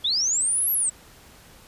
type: linear two-way sweep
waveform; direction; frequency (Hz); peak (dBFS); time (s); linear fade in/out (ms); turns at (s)
sine; up then down; 3322 to 11840 to 7710; -20; 0.04-0.9; 10; 0.72
effects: pink hiss -50 dBFS RMS until 1.67 s + resampled to 32000 Hz